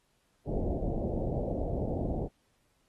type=low-pass noise; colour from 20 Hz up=pink; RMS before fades=-32 dBFS; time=0.45-2.29 s; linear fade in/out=50 ms; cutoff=690 Hz; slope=48 dB/octave; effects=pink hiss -73 dBFS RMS until 2.88 s + AAC 32 kbps